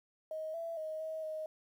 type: tone with pitch steps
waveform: sine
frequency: 629 / 666 / 627 / 635 / 625 Hz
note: D#5 / E5 / D#5 / D#5 / D#5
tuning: +19 / +18 / +13 / +35 / +8 cents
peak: -37 dBFS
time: 0.31-1.46 s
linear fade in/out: 2 ms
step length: 230 ms
effects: 11-bit